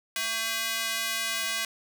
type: tone with high-pass filter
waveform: square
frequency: 225.2 Hz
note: A3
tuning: 40 cents sharp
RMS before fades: -30 dBFS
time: 0.16-1.65 s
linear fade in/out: 2 ms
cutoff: 2000 Hz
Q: 0.89
effects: none